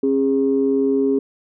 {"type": "tone pair together", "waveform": "sine", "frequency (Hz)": [270.7, 409.7], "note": ["C#4", "G#4"], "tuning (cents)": [-41, -24], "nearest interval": "perfect fifth", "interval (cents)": 717, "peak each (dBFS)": -17, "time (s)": [0.03, 1.19], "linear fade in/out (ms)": 5, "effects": ["tanh soft clip ceiling -7 dBFS"]}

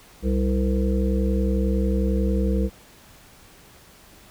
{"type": "harmonic tone with a mistuned harmonic", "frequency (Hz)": 65, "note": "C2", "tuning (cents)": -11, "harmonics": [1, 3, 5, 7, 8], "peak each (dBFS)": [-21, -24, -30, -30, -32], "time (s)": [0.22, 2.7], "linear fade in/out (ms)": 50, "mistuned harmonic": 8, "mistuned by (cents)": -47, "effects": ["pink hiss -50 dBFS RMS until 4.3 s"]}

